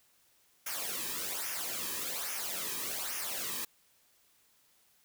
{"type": "noise with flanger", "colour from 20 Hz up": "white", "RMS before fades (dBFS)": -37, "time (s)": [0.66, 3.65], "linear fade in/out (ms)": 5, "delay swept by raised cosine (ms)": [0.24, 1.44], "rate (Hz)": 1.2, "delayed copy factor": -0.7, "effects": ["white hiss -68 dBFS RMS until 5.04 s"]}